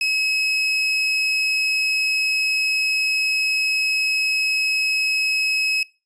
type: tone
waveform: 30% pulse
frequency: 2564 Hz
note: E7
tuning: 49 cents flat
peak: -16 dBFS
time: 0.01-5.83 s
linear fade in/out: 2 ms
effects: noise-tail reverb RT60 0.3 s tail -23 dB re dry + resampled to 22050 Hz